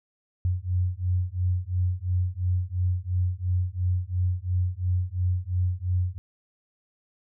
sine beating tone pair, 89.2 / 92.1 Hz, F2 / F#2, +37 / -7 cents, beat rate 2.9 Hz, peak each -26 dBFS, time 0.45-6.18 s, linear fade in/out 0 ms, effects none

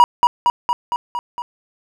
triangle tone with echo, 963 Hz, B5, 44 cents flat, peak -3 dBFS, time 0-0.04 s, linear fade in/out 0 ms, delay 230 ms, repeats 6, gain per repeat -3 dB, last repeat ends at 1.42 s, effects none

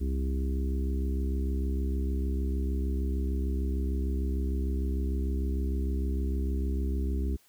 harmonic tone, 66.6 Hz, C2, 31 cents sharp, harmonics 1 / 3 / 4 / 5 / 6, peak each -27 / -38 / -39 / -41 / -42 dBFS, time 0-7.37 s, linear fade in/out 20 ms, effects white hiss -63 dBFS RMS until 7.48 s

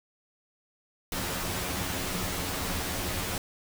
pink noise with comb filter, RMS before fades -32 dBFS, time 1.12-3.38 s, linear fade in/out 2 ms, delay 11 ms, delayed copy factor +0.7, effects none

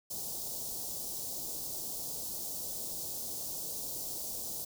white band-stop noise, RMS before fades -39 dBFS, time 0.1-4.65 s, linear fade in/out 10 ms, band 760 to 4600 Hz, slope 24 dB/octave, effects none

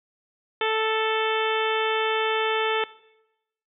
harmonic tone, 440 Hz, A4, in tune, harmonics 1 / 2 / 3 / 4 / 5 / 6 / 7 / 8, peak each -25 / -28 / -30 / -31 / -32 / -33 / -33 / -34 dBFS, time 0.61-2.84 s, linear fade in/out 2 ms, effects noise-tail reverb RT60 0.9 s tail -20 dB re dry

